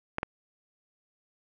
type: clicks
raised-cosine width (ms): 0.5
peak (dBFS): -14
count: 2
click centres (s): 0.184 / 0.231
effects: none